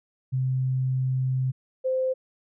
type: tone pair in turn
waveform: sine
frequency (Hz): 130 / 518.9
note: C3 / C5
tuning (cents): -11 / -14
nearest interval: 2 octaves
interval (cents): 2397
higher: second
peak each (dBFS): -22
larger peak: neither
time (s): 0.32-1.52 / 1.84-2.14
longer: first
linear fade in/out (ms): 20
effects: none